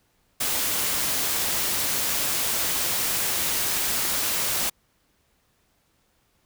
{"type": "noise", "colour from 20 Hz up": "white", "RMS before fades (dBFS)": -25, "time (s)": [0.4, 4.7], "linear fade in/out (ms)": 10, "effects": ["pink hiss -67 dBFS RMS until 6.45 s"]}